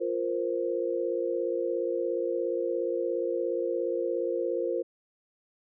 sine chord, F suspended fourth, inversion none, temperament equal, 349.2 / 466.2 / 523.3 Hz, F4 / Bb4 / C5, 0 / 0 / 0 cents, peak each -31 dBFS, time 0-4.83 s, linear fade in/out 20 ms, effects none

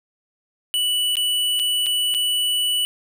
square tone with dropouts, 2960 Hz, F#7, in tune, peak -19 dBFS, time 0.74-2.85 s, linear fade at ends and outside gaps 0 ms, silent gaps 1.155-1.169 / 1.593-1.597 / 1.861-1.866 / 2.141-2.147 s, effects none

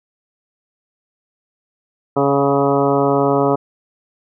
harmonic tone with a mistuned harmonic, 139.9 Hz, C#3, 16 cents sharp, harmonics 1 / 2 / 3 / 4 / 5 / 6 / 7 / 8 / 9, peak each -23 / -19 / -17 / -20 / -21 / -26 / -24 / -28 / -25 dBFS, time 2.16-3.56 s, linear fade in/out 10 ms, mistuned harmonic 6, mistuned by -20 cents, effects none

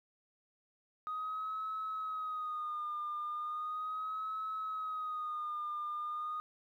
sine tone with vibrato, 1246 Hz, D#6, 2 cents sharp, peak -35 dBFS, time 1.07-6.4 s, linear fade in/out 0 ms, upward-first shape sine, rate 0.37 Hz, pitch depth 60 cents each way, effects tanh soft clip ceiling -32 dBFS + 12-bit

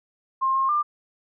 sine tone with pitch steps, 1062 / 1070 / 1195 Hz, C6 / C6 / D6, +25 / +38 / +30 cents, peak -19 dBFS, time 0.41-0.83 s, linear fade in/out 20 ms, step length 140 ms, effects none

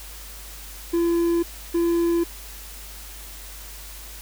triangle tone pair in turn, 339.9 / 339.9 Hz, F4 / F4, -47 / -47 cents, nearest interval unison, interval 0 cents, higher neither, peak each -16 dBFS, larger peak neither, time 0.93-1.43 / 1.74-2.24 s, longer neither, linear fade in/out 10 ms, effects added 50 Hz sine -40 dBFS peak until 4.21 s + white hiss -41 dBFS RMS until 4.21 s

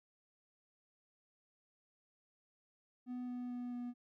triangle tone with pitch steps, 248.3 / 246.7 / 245.2 / 243.6 Hz, B3 / B3 / B3 / B3, +9 / -2 / -12 / -24 cents, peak -38 dBFS, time 3.06-3.94 s, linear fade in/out 50 ms, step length 220 ms, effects none

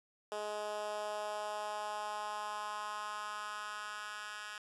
10% pulse tone with high-pass filter sweep, 210 Hz, G#3, 19 cents sharp, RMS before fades -41 dBFS, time 0.32-4.58 s, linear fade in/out 0 ms, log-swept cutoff 500 to 1700 Hz, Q 2.4, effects resampled to 24000 Hz + 10-bit

